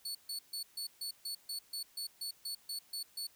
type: tone bursts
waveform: sawtooth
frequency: 4435 Hz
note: C#8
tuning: in tune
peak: -35 dBFS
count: 14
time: 0.05-3.27 s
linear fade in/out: 5 ms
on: 100 ms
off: 140 ms
effects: white hiss -65 dBFS RMS until 3.35 s